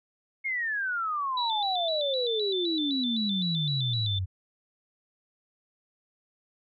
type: exponential sweep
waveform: sine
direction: down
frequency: 2182 to 90.2 Hz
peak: -27 dBFS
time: 0.44-4.26 s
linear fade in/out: 20 ms
type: tone with vibrato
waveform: sine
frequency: 3729 Hz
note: A#7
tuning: in tune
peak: -29 dBFS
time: 1.37-4.19 s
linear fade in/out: 5 ms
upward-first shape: square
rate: 3.9 Hz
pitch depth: 90 cents each way
effects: none